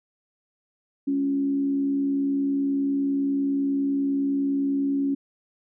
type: tone with frequency modulation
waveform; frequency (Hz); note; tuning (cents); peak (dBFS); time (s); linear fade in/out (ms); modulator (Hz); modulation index
sine; 277.2; C#4; 0; -21; 1.07-5.15; 10; 69.9; 0.32
effects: none